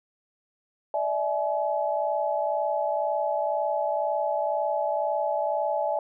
sine tone cluster, 588 / 650 / 848 Hz, D5 / E5 / G#5, +2 / -24 / +36 cents, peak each -28 dBFS, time 0.94-5.99 s, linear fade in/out 2 ms, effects none

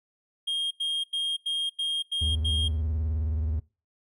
triangle tone bursts, 3231 Hz, G#7, 48 cents flat, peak -24 dBFS, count 7, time 0.47-2.684 s, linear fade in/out 10 ms, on 240 ms, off 89 ms
triangle tone with vibrato, 77.78 Hz, D#2, in tune, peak -23 dBFS, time 2.21-3.6 s, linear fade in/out 10 ms, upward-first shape triangle, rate 19 Hz, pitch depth 170 cents each way
effects noise-tail reverb RT60 0.3 s tail -22 dB re dry

